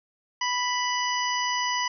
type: harmonic tone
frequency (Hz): 987.8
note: B5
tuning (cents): 0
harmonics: 1 / 2 / 3 / 5 / 6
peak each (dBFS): -27 / -30 / -32 / -34 / -35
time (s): 0.41-1.88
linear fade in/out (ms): 5
effects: none